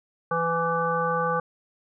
harmonic tone, 166.8 Hz, E3, 21 cents sharp, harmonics 1 / 3 / 5 / 7 / 9, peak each -32 / -27 / -30 / -26 / -32 dBFS, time 0.31-1.4 s, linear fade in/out 5 ms, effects none

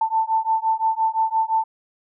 sine beating tone pair, 886 / 891.8 Hz, A5 / A5, +12 / +23 cents, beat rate 5.8 Hz, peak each -21 dBFS, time 0.01-1.64 s, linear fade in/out 5 ms, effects none

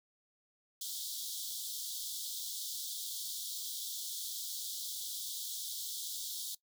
pink high-pass noise, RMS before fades -41 dBFS, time 0.81-6.55 s, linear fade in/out 5 ms, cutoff 3300 Hz, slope 96 dB/octave, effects noise-tail reverb RT60 0.1 s tail -19 dB re dry

